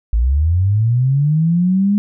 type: linear sweep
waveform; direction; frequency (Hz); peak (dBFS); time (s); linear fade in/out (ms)
sine; up; 52.5 to 207.7; -11; 0.13-1.98; 0
effects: none